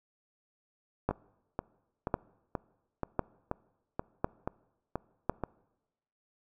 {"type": "two click trains", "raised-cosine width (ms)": 1, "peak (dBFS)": [-18, -13], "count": [10, 5], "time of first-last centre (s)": [[1.11, 5.437], [1.09, 5.296]], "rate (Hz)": [2.08, 0.951], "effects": ["noise-tail reverb RT60 1.0 s tail -23 dB re dry"]}